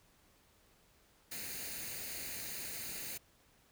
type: noise with comb filter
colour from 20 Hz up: white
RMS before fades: -43 dBFS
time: 1.31-3.18 s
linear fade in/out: 10 ms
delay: 0.45 ms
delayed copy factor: +0.6
effects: pink hiss -68 dBFS RMS until 3.71 s